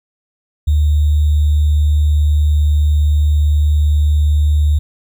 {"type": "tone with sample-and-hold", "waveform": "sine", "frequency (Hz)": 74.8, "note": "D2", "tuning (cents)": 32, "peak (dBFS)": -9, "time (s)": [0.67, 4.79], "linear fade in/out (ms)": 10, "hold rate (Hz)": 3675, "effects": []}